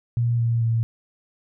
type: tone with pitch steps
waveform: sine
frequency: 118.5 / 116.53 / 114.6 Hz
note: A#2 / A#2 / A#2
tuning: +29 / 0 / -29 cents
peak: -18 dBFS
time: 0.17-0.83 s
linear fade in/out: 0 ms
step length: 220 ms
effects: none